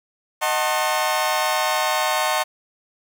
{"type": "chord", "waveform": "sawtooth", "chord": "D# diminished seventh", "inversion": "none", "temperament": "just", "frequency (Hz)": [622.3, 746.7, 896, 1075.3], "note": ["D#5", "F#5", "A5", "C6"], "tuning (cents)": [0, 16, 31, 47], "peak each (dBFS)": -21, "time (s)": [0.41, 2.44], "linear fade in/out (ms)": 20, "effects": ["8-bit"]}